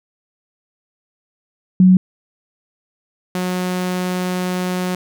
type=tone pair in turn; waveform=sine / sawtooth; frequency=185 / 181.93 Hz; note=F#3 / F#3; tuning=0 / -29 cents; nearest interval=unison; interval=29 cents; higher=first; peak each=-6 / -15 dBFS; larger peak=first; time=1.8-1.97 / 3.35-4.95 s; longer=second; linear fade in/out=2 ms; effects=none